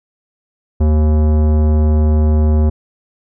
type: tone with tanh clipping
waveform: sine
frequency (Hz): 76.6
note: D#2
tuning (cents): -27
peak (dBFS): -11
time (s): 0.8-2.7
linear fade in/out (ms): 10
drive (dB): 17
effects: none